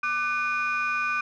sine tone cluster, 1186 / 1500 / 2448 Hz, D6 / F#6 / D#7, +17 / +23 / -29 cents, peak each -27 dBFS, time 0.03-1.21 s, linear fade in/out 5 ms, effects tanh soft clip ceiling -19 dBFS

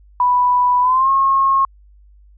sine tone with pitch glide, 987.8 to 1083.4 Hz, B5 to C#6, 0 to -40 cents, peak -11 dBFS, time 0.2-1.65 s, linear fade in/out 2 ms, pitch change +160 cents, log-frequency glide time 0.81-1.1 s, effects added 50 Hz sine -44 dBFS peak until 2.37 s

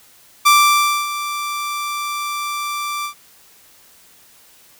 sawtooth tone with ADSR envelope, 1174.7 Hz, D6, in tune, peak -4 dBFS, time 0.45-3.14 s, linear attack 17 ms, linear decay 600 ms, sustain -14 dB, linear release 95 ms, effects white hiss -49 dBFS RMS until 4.79 s

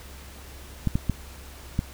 clicks, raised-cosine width 5 ms, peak -10 dBFS, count 4, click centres 0.873 / 0.955 / 1.097 / 1.791 s, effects added 67 Hz sine -43 dBFS peak until 1.93 s + pink hiss -46 dBFS RMS until 1.93 s

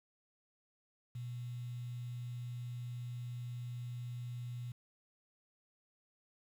sine tone with quantisation, 121.7 Hz, B2, 25 cents flat, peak -40 dBFS, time 1.15-4.72 s, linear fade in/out 5 ms, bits 10, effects none

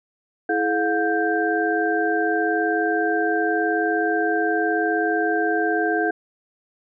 sine tone cluster, 328.1 / 427.2 / 717 / 1571 Hz, E4 / G#4 / F5 / G6, -8 / +49 / +45 / +3 cents, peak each -24 dBFS, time 0.49-6.11 s, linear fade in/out 5 ms, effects none

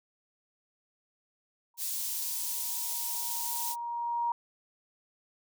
sine tone with exponential growth, 944 Hz, A#5, 22 cents sharp, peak -26 dBFS, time 1.74-4.32 s, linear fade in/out 2 ms, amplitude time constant 560 ms
white high-pass noise, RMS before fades -34 dBFS, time 1.77-3.76 s, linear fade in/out 50 ms, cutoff 5100 Hz, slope 12 dB/octave
effects none

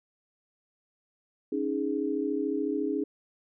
sine chord, C# suspended second, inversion none, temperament equal, 277.2 / 311.1 / 415.3 Hz, C#4 / D#4 / G#4, 0 / 0 / 0 cents, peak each -31 dBFS, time 1.52-3.04 s, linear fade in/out 5 ms, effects none

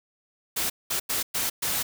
white noise bursts at uneven times, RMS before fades -27 dBFS, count 5, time 0.56-0.7 / 0.9-1 / 1.09-1.23 / 1.34-1.5 / 1.62-1.83 s, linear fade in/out 10 ms, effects none

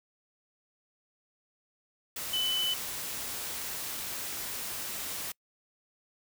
sine tone in noise, 3006 Hz, F#7, 27 cents sharp, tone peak -27 dBFS, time 2.33-2.74 s, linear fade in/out 5 ms, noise white, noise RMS -37 dBFS, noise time 2.16-5.32 s, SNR +7 dB, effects noise-tail reverb RT60 0.1 s tail -26 dB re dry

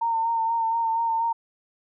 sine tone with vibrato, 913 Hz, A#5, 36 cents flat, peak -21 dBFS, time 0.01-1.33 s, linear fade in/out 10 ms, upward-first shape sine, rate 4.2 Hz, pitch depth 27 cents each way, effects none

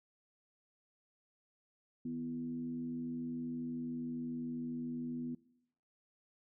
sine tone with frequency modulation, 246.9 Hz, B3, in tune, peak -37 dBFS, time 2.05-5.35 s, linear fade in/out 5 ms, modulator 87.3 Hz, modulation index 0.54, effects noise-tail reverb RT60 0.8 s tail -22 dB re dry

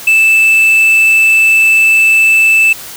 triangle tone, 2637 Hz, E7, in tune, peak -3 dBFS, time 0.07-2.73 s, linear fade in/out 5 ms, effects white hiss -28 dBFS RMS until 2.96 s

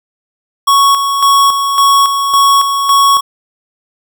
square tone with tremolo, 1110 Hz, C#6, 2 cents sharp, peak -6 dBFS, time 0.67-3.21 s, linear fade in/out 10 ms, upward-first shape square, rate 1.8 Hz, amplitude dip 50%, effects none

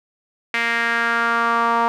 sawtooth tone with band-pass filter sweep, 232.8 Hz, A#3, 2 cents flat, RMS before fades -19 dBFS, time 0.54-1.88 s, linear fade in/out 0 ms, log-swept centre 2100 to 990 Hz, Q 3.5, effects none

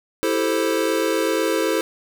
square chord, A minor seventh, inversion second, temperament equal, 329.6 / 392 / 440 / 523.3 Hz, E4 / G4 / A4 / C5, 0 / 0 / 0 / 0 cents, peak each -24 / -28 / -24 / -25 dBFS, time 0.23-1.81 s, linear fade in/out 0 ms, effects none

